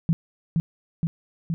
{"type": "tone with echo", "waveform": "sine", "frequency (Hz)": 164.81, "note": "E3", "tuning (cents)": 0, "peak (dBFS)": -16, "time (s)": [0.09, 0.13], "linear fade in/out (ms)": 0, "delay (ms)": 470, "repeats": 3, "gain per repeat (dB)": -2, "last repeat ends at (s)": 1.54, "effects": []}